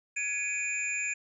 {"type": "tone cluster", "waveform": "sine", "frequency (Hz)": [1678, 2274, 2476, 7120], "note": ["G#6", "C#7", "D#7", "A8"], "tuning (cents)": [17, 44, -9, 20], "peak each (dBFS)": [-40, -38, -31, -37], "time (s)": [0.16, 1.14], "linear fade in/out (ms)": 10, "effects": []}